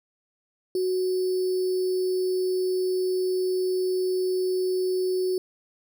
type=tone with sample-and-hold; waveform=sine; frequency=370 Hz; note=F#4; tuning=in tune; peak=-22 dBFS; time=0.75-5.38 s; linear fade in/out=2 ms; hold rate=4900 Hz; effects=none